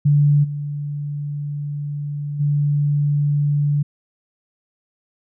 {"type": "tone with level steps", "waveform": "sine", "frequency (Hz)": 145.5, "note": "D3", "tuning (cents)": -16, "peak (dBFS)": [-11, -23, -15], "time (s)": [0.05, 3.83], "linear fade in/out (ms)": 10, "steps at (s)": [0.43, 2.39], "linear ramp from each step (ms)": 20, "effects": []}